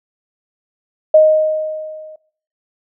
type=tone with level ramp; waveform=sine; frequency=622.3 Hz; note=D#5; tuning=in tune; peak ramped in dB=-3 to -33 dBFS; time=1.14-2.16 s; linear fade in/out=5 ms; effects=noise-tail reverb RT60 0.5 s tail -20 dB re dry